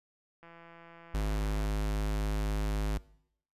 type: click train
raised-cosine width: 0.5 ms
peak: -38 dBFS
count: 207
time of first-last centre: 0.43-1.656 s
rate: 168 Hz
type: tone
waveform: square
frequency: 51.91 Hz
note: G#1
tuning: in tune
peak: -29 dBFS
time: 1.14-2.98 s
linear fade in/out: 5 ms
effects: noise-tail reverb RT60 0.7 s tail -21 dB re dry + resampled to 32000 Hz